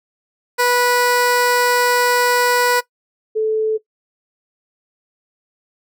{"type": "tone pair in turn", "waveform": ["15% pulse", "sine"], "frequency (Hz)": [490, 436.5], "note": ["B4", "A4"], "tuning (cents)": [-14, -14], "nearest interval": "major second", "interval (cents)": 200, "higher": "first", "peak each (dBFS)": [-7, -14], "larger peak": "first", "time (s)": [[0.58, 2.81], [3.35, 3.78]], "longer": "first", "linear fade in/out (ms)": 20, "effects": ["noise-tail reverb RT60 0.1 s tail -18 dB re dry"]}